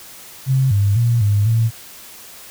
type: tone with pitch steps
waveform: sine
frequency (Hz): 132.7 / 100.8 / 117.9 / 102.8 / 113.7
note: C3 / G2 / A#2 / G#2 / A#2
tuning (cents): +25 / +49 / +20 / -17 / -43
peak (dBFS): -12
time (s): 0.46-1.71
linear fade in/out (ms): 50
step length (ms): 250
effects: white hiss -39 dBFS RMS until 2.5 s

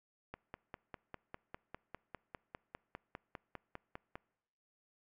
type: click train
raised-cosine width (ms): 0.5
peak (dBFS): -29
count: 20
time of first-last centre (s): 0.34-4.155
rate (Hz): 4.98
effects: noise-tail reverb RT60 0.9 s tail -24 dB re dry

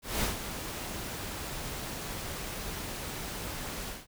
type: noise with ADSR envelope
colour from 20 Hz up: pink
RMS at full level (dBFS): -29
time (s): 0.02-4.07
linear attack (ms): 200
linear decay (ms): 130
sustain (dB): -9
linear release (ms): 190
effects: none

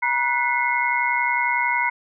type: tone cluster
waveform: sine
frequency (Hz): 958 / 1477 / 2017 / 2148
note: A#5 / F#6 / B6 / C7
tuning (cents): +47 / -3 / +36 / +45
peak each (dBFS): -22 / -28 / -26 / -23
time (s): 0.02-1.9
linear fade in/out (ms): 10
effects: none

